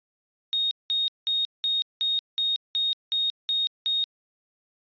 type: tone bursts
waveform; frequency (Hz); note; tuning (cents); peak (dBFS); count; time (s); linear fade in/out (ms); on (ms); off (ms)
sine; 3721; A#7; -4; -22; 10; 0.53-4.04; 0; 180; 190
effects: resampled to 11025 Hz